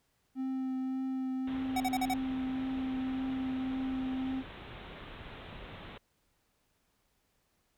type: tone with vibrato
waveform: triangle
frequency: 261.6 Hz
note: C4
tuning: in tune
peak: -30 dBFS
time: 0.35-4.44 s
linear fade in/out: 50 ms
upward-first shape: triangle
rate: 1.8 Hz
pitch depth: 12 cents each way
type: low-pass noise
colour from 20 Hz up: pink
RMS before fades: -47 dBFS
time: 1.47-5.98 s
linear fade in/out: 5 ms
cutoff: 3800 Hz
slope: 96 dB/octave
type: tone bursts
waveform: square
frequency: 755 Hz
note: F#5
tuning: 35 cents sharp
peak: -30 dBFS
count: 5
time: 1.76-2.139 s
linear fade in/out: 5 ms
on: 43 ms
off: 41 ms
effects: pink hiss -75 dBFS RMS until 7.77 s